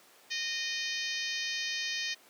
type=harmonic tone; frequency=616 Hz; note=D#5; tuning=17 cents flat; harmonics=3 / 4 / 5 / 6 / 7 / 8 / 9 / 10; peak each=-38 / -39 / -40 / -41 / -41 / -42 / -43 / -43 dBFS; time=0.3-2.15 s; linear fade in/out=20 ms; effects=pink hiss -58 dBFS RMS until 2.29 s + high-pass 400 Hz 12 dB/octave